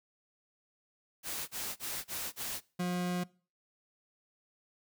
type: noise bursts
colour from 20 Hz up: white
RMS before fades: -38 dBFS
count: 5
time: 1.23-2.608 s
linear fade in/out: 50 ms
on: 250 ms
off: 32 ms
type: tone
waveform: 40% pulse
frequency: 178.6 Hz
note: F3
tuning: 39 cents sharp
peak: -30 dBFS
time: 2.79-3.24 s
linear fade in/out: 10 ms
effects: noise-tail reverb RT60 0.4 s tail -23 dB re dry